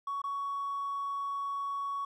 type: tone with dropouts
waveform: triangle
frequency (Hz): 1118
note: C#6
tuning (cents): +14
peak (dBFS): -29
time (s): 0.07-2.05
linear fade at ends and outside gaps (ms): 5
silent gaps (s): 0.218-0.239
effects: tanh soft clip ceiling -29 dBFS